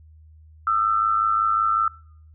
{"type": "tone pair together", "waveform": "sine", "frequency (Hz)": [1228, 1333.4], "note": ["D#6", "E6"], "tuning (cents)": [-23, 19], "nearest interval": "minor second", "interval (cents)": 142, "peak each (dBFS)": [-23, -19], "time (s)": [0.67, 1.88], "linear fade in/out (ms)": 2, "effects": ["noise-tail reverb RT60 0.7 s tail -25 dB re dry", "added 78 Hz sine -46 dBFS peak until 2.34 s"]}